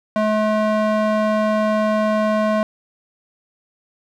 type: tone with band-pass filter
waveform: square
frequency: 214.5 Hz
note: A3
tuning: 44 cents flat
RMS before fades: -18 dBFS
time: 0.16-2.63 s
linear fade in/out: 0 ms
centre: 740 Hz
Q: 1.1
effects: none